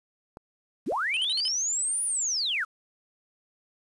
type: clicks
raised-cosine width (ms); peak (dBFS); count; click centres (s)
1; -28; 2; 0.371 / 0.922
type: linear two-way sweep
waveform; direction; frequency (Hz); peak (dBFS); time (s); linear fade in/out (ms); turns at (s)
sine; up then down; 133.6 to 9800 to 1187; -25; 0.86-2.65; 20; 2.04
type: tone bursts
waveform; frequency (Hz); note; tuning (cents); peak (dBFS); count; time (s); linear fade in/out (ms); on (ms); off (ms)
square; 3053; G7; -46; -30; 5; 1.14-1.48; 0; 28; 50
effects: resampled to 24000 Hz + 9-bit